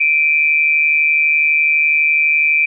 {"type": "tone pair together", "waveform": "sine", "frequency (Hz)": [2350, 2502], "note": ["D7", "D#7"], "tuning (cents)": [1, 9], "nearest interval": "minor second", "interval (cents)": 108, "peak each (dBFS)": [-12, -16], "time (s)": [0, 2.66], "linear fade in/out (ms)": 10, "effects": []}